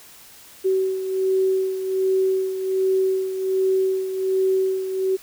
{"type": "beating tone pair", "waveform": "sine", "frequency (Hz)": [379.3, 380.6], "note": ["F#4", "F#4"], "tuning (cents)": [43, 49], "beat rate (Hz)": 1.3, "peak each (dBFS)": [-19, -26], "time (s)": [0.64, 5.17], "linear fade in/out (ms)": 20, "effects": ["white hiss -46 dBFS RMS until 5.22 s"]}